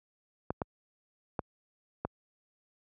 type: clicks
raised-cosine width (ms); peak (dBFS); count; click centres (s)
1; -17; 4; 0.505 / 0.618 / 1.392 / 2.05
effects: high-pass 60 Hz 12 dB/octave